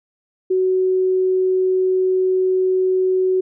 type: tone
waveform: sine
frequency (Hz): 373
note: F#4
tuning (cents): +14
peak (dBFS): -14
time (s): 0.5-3.41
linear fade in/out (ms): 10
effects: none